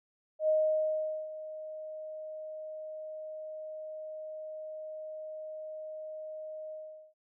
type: tone with ADSR envelope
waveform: sine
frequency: 622.3 Hz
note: D#5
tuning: in tune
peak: -23 dBFS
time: 0.39-7.14 s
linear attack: 93 ms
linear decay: 800 ms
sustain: -16 dB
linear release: 420 ms
effects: none